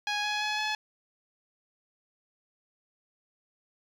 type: tone with pitch steps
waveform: 10% pulse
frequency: 830 / 838.2 / 846.5 / 854.8 Hz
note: G#5 / G#5 / G#5 / G#5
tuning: -1 / +16 / +33 / +50 cents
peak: -19 dBFS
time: 0.07-0.75 s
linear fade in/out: 2 ms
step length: 170 ms
effects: low-pass 5000 Hz 12 dB/octave + 9-bit